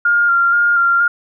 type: tone with vibrato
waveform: sine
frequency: 1400 Hz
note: F6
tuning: 4 cents sharp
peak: -10 dBFS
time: 0.05-1.08 s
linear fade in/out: 5 ms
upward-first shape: square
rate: 2.1 Hz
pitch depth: 18 cents each way
effects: none